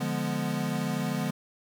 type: chord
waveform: square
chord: D diminished seventh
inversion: none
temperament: equal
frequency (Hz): 146.83 / 174.61 / 207.7 / 246.9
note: D3 / F3 / Ab3 / Cb4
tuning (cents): 0 / 0 / 0 / 0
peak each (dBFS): -34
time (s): 0-1.31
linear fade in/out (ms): 10
effects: none